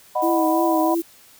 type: chord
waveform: sine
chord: B major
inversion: first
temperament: equal with one note detuned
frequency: 616.9 / 740 / 987.8 Hz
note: D#5 / F#5 / B5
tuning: -15 / 0 / 0 cents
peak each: -23 dBFS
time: 0.15-0.95 s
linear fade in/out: 10 ms
type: tone with vibrato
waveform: sine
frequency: 326.5 Hz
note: E4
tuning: 17 cents flat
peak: -19 dBFS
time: 0.22-1.02 s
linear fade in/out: 20 ms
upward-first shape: triangle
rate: 3 Hz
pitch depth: 58 cents each way
type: noise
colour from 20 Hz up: violet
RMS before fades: -35 dBFS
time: 0.22-1.02 s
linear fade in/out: 0 ms
effects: white hiss -50 dBFS RMS until 1.39 s